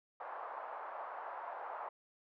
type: band-pass noise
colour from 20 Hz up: white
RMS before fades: -45 dBFS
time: 0.2-1.89 s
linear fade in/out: 5 ms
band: 640 to 1100 Hz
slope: 24 dB/octave
effects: none